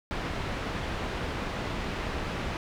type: low-pass noise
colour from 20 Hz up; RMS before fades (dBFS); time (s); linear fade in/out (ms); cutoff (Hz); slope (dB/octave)
pink; -33; 0.11-2.57; 0; 3000; 12
effects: none